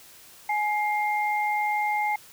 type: tone pair together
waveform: sine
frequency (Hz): 838.9 / 2114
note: G#5 / C7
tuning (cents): +17 / +17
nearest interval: octave + major third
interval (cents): 1600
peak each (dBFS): -24 / -28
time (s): 0.49-2.16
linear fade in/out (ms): 5
effects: white hiss -50 dBFS RMS until 2.32 s